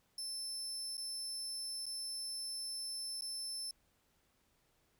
30% pulse tone with dropouts, 5290 Hz, E8, 5 cents sharp, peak -36 dBFS, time 0.18-3.71 s, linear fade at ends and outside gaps 2 ms, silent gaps 0.97-0.978 / 1.857-1.864 / 3.21-3.22 s, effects pink hiss -75 dBFS RMS until 4.99 s

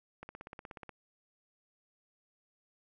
click train, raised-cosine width 0.5 ms, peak -30 dBFS, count 12, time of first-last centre 0.23-0.893 s, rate 16.6 Hz, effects none

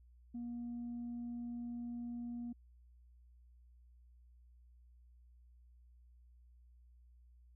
sine tone, 238.7 Hz, A#3, 41 cents sharp, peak -39 dBFS, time 0.34-2.53 s, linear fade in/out 10 ms, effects tanh soft clip ceiling -38 dBFS + added 60 Hz sine -60 dBFS peak until 7.55 s

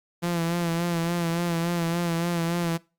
sawtooth tone with vibrato, 170 Hz, F3, 46 cents flat, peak -20 dBFS, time 0.22-2.78 s, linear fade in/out 20 ms, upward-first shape sine, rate 3.5 Hz, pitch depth 41 cents each way, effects noise-tail reverb RT60 0.3 s tail -22 dB re dry + Opus 48 kbps

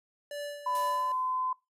square tone with tremolo, 581 Hz, D5, 19 cents flat, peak -35 dBFS, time 0.31-1.12 s, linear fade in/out 2 ms, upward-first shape sine, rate 2.3 Hz, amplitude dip 65%
sine tone with pitch glide, 1000 to 1022.2 Hz, B5 to C6, +21 to -41 cents, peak -28 dBFS, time 0.66-1.53 s, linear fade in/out 5 ms, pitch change +38 cents, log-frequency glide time 0.82-1.16 s
blue noise with exponential decay, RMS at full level -41 dBFS, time 0.75-1.44 s, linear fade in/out 1 ms, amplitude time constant 150 ms
effects noise-tail reverb RT60 0.2 s tail -21 dB re dry + resampled to 32000 Hz

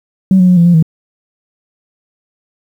sine tone with pitch steps, 189.4 / 182 / 180.4 / 170.6 / 174 / 160.5 Hz, F#3 / F#3 / F#3 / F3 / F3 / E3, +41 / -28 / -44 / -40 / -6 / -46 cents, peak -3 dBFS, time 0.31-0.826 s, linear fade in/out 2 ms, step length 86 ms, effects tanh soft clip ceiling 0 dBFS + 7-bit

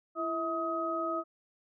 sine tone cluster, 334.2 / 647 / 1263 Hz, E4 / E5 / D#6, +24 / -32 / +26 cents, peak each -36 / -35 / -33 dBFS, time 0.15-1.24 s, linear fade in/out 50 ms, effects none

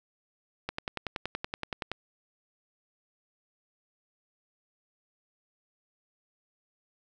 click train, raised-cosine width 0.3 ms, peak -16 dBFS, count 14, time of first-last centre 0.69-1.916 s, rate 10.6 Hz, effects none

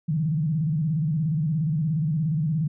sine tone with vibrato, 155.56 Hz, D#3, in tune, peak -21 dBFS, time 0.08-2.68 s, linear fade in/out 10 ms, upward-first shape square, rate 17 Hz, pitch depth 120 cents each way, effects none

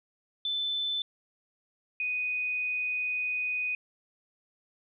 sine tone pair in turn, 3520 / 2489 Hz, A7 / D#7, 0 / 0 cents, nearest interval tritone, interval 600 cents, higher first, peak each -28 dBFS, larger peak neither, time 0.45-1.02 / 2-3.75 s, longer second, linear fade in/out 2 ms, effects none

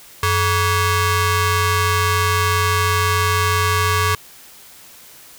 sawtooth ring-modulated tone, 523 Hz, C5, 1 cent flat, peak -8 dBFS, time 0.23-4.15 s, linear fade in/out 2 ms, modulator 616 Hz, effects white hiss -43 dBFS RMS until 5.38 s

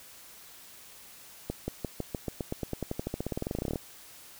accelerating click train, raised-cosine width 2 ms, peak -18 dBFS, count 30, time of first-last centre 1.5-3.758 s, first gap 180 ms, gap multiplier 0.93, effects white hiss -51 dBFS RMS until 4.39 s

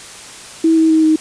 sine tone with pitch steps, 324.6 / 320.9 / 317.2 / 313.5 Hz, E4 / E4 / D#4 / D#4, -27 / -46 / +33 / +13 cents, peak -8 dBFS, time 0.64-1.16 s, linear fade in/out 5 ms, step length 130 ms, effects white hiss -34 dBFS RMS until 1.2 s + resampled to 22050 Hz

